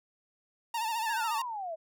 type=tone with vibrato; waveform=45% pulse; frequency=903 Hz; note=A5; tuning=45 cents sharp; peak=-30 dBFS; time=0.74-1.42 s; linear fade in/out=5 ms; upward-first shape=sine; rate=14 Hz; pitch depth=72 cents each way
type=exponential sweep; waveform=sine; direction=down; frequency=1842 to 622.3 Hz; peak=-34 dBFS; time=1.05-1.76 s; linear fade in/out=20 ms
effects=none